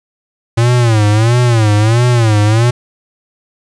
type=tone with vibrato; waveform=square; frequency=113.3 Hz; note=A#2; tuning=49 cents flat; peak=-8 dBFS; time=0.57-2.71 s; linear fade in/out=10 ms; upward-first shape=sine; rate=1.5 Hz; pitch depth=150 cents each way; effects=resampled to 22050 Hz + 7-bit